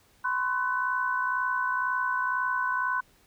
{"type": "tone cluster", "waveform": "sine", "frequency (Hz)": [1012, 1074, 1500], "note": ["B5", "C6", "F#6"], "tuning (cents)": [42, 45, 23], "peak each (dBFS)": [-29, -33, -28], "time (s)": [0.24, 3.01], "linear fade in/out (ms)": 10, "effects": ["pink hiss -62 dBFS RMS until 3.26 s"]}